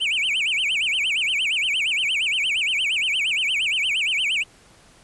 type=tone with vibrato; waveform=triangle; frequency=2637 Hz; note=E7; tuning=in tune; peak=-18 dBFS; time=0-4.44 s; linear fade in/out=20 ms; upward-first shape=sine; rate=8.6 Hz; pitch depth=300 cents each way; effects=pink hiss -52 dBFS RMS until 5.03 s + resampled to 24000 Hz